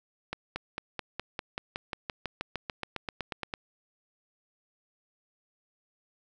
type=accelerating click train; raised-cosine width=0.3 ms; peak=-17 dBFS; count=21; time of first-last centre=0.33-3.538 s; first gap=230 ms; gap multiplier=0.96; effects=none

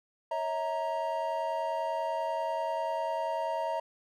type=chord; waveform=triangle; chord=A# diminished; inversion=first; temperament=equal with one note detuned; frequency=554.4 / 644.6 / 932.3 Hz; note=C#5 / E5 / A#5; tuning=0 / -39 / 0 cents; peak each=-36 / -31 / -31 dBFS; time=0.31-3.8 s; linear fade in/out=5 ms; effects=none

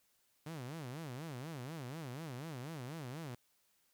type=tone with vibrato; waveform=sawtooth; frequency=142.2 Hz; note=C#3; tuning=45 cents sharp; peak=-39 dBFS; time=0.46-3.35 s; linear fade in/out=5 ms; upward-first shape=sine; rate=4.1 Hz; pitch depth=280 cents each way; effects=white hiss -75 dBFS RMS until 3.93 s

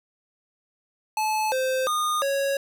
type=tone with pitch steps; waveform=square; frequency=864 / 520 / 1224 / 553 Hz; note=A5 / C5 / D#6 / C#5; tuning=-32 / -11 / -29 / -4 cents; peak=-23 dBFS; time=1.17-2.57 s; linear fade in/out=2 ms; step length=350 ms; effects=none

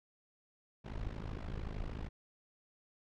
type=noise with amplitude modulation; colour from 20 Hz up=brown; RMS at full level=-37 dBFS; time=0.84-2.09 s; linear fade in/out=20 ms; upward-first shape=sine; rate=53.2 Hz; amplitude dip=90%; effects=low-pass 4000 Hz 12 dB/octave

